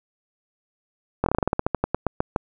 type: slowing click train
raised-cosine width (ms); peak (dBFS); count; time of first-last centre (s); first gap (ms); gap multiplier
1; -6; 17; 1.24-2.362; 22; 1.14
effects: none